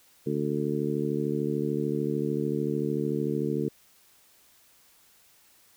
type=harmonic tone; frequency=73.42 Hz; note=D2; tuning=in tune; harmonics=2 / 3 / 4 / 5 / 6; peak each=-32 / -32 / -32 / -32 / -32 dBFS; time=0.26-3.69 s; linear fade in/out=10 ms; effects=white hiss -60 dBFS RMS until 5.76 s